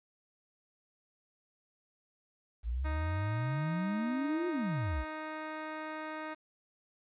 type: exponential two-way sweep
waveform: sine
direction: up then down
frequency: 54.6 to 360.5 to 54.6 Hz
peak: -31 dBFS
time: 2.63-5.05 s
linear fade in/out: 50 ms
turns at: 4.48 s
type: tone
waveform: 10% pulse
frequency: 311.1 Hz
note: D#4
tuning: in tune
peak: -30 dBFS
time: 2.84-6.35 s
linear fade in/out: 20 ms
effects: resampled to 8000 Hz + 11-bit